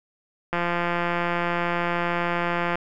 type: click train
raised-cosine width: 0.5 ms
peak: -10 dBFS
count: 386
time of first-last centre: 0.53-2.755 s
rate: 173 Hz
effects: none